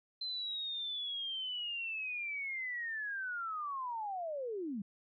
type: linear sweep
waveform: sine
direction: down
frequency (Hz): 4099 to 185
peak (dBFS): -36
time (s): 0.21-4.82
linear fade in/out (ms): 5
effects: MP3 64 kbps